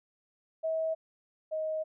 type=tone pair in turn; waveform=sine; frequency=643 / 628 Hz; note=E5 / D#5; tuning=-43 / +16 cents; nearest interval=unison; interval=41 cents; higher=first; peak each=-28 / -30 dBFS; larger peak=first; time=0.63-0.95 / 1.51-1.84 s; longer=second; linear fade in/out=20 ms; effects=none